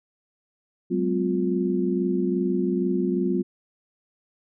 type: tone cluster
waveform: sine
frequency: 189.6 / 212 / 255.7 / 353 Hz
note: F#3 / G#3 / C4 / F4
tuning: +43 / +36 / -40 / +19 cents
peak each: -25 / -32 / -27 / -25 dBFS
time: 0.9-3.43 s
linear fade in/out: 20 ms
effects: none